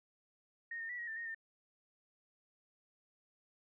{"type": "tone with pitch steps", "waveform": "sine", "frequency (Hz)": [1855, 1823, 1951, 1893, 1783, 1859, 1806], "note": ["A#6", "A#6", "B6", "A#6", "A6", "A#6", "A6"], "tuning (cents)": [-9, -39, -22, 26, 22, -5, 45], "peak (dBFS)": -40, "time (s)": [0.71, 1.347], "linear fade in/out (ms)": 5, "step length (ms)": 91, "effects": []}